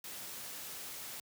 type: noise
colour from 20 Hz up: white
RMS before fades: -45 dBFS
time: 0.04-1.2 s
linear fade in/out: 2 ms
effects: high-pass 80 Hz 12 dB/octave

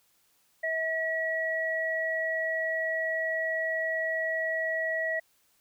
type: tone pair together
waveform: sine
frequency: 645.6 / 1925 Hz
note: E5 / B6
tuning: -36 / -45 cents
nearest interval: octave + perfect fifth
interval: 1891 cents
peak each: -31 / -29 dBFS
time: 0.63-5.2 s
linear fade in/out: 10 ms
effects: white hiss -68 dBFS RMS until 5.6 s

